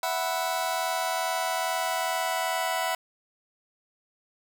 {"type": "chord", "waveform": "sawtooth", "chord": "E suspended second", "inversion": "none", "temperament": "just", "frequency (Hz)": [659.3, 741.7, 988.9], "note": ["E5", "F#5", "B5"], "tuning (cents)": [0, 4, 2], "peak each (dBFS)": [-27, -26, -27], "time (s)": [0.03, 2.95], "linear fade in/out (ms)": 2, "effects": []}